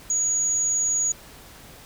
sine tone, 6760 Hz, G#8, 30 cents sharp, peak -20 dBFS, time 0.1-1.12 s, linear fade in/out 2 ms, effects pink hiss -46 dBFS RMS until 1.85 s

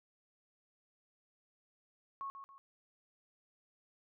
sine tone with echo, 1098 Hz, C#6, 17 cents flat, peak -39 dBFS, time 2.21-2.3 s, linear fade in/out 0 ms, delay 140 ms, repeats 2, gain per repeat -8 dB, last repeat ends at 2.58 s, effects none

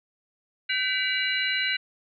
sine tone cluster, 1536 / 1993 / 2308 / 2852 / 3988 Hz, G6 / B6 / D7 / F7 / B7, -36 / +15 / -31 / +36 / +16 cents, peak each -30 dBFS, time 0.69-1.77 s, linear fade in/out 10 ms, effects none

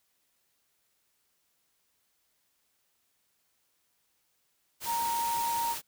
sine tone in noise, 932.3 Hz, A#5, in tune, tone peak -28 dBFS, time 4.85-5.76 s, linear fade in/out 50 ms, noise white, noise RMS -37 dBFS, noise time 4.8-5.82 s, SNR +6 dB, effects white hiss -74 dBFS RMS until 5.87 s

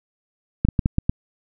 clicks, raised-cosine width 5 ms, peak -5 dBFS, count 6, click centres 0.65 / 0.687 / 0.792 / 0.859 / 0.984 / 1.095 s, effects none

